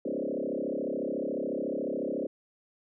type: tone with frequency modulation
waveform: sine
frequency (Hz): 401.9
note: G4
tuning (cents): +43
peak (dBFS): -29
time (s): 0.05-2.27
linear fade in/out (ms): 5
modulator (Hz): 34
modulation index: 5.1
effects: none